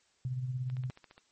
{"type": "tone with tremolo", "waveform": "sine", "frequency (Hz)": 127.3, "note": "C3", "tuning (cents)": -47, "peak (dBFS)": -30, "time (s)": [0.25, 0.9], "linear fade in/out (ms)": 0, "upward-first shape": "sine", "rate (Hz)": 17, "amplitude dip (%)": 50}
{"type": "click train", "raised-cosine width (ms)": 0.3, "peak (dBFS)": -36, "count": 8, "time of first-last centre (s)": [0.7, 1.179], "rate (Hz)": 14.6}
{"effects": ["white hiss -70 dBFS RMS until 1.31 s", "MP3 32 kbps"]}